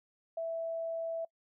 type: tone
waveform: sine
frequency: 659.3 Hz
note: E5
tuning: in tune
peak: -33 dBFS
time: 0.37-1.25 s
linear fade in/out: 5 ms
effects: noise-tail reverb RT60 0.1 s tail -25 dB re dry